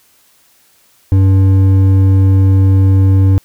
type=tone with hard clipping; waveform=sine; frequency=96 Hz; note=G2; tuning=36 cents flat; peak=-7 dBFS; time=1.12-3.38 s; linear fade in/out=0 ms; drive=7 dB; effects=white hiss -51 dBFS RMS until 3.44 s